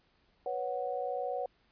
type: chord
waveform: sine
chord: B suspended second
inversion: none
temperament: equal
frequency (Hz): 493.9 / 554.4 / 740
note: B4 / C#5 / F#5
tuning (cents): 0 / 0 / 0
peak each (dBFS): -37 / -37 / -36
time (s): 0.46-1.46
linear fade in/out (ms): 2
effects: pink hiss -70 dBFS RMS until 1.71 s + resampled to 11025 Hz